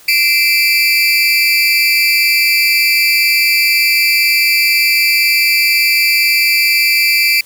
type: tone with amplitude modulation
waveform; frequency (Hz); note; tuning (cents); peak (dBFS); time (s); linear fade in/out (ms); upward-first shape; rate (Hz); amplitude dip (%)
30% pulse; 2349; D7; 0; -3; 0.08-7.41; 5; sine; 282; 85
effects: white hiss -42 dBFS RMS until 7.45 s